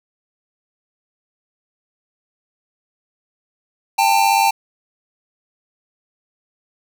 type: tone pair together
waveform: square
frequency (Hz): 795.6 / 893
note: G5 / A5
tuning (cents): +25 / +25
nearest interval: major second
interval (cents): 200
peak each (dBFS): -16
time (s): 3.98-4.51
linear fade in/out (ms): 10
effects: none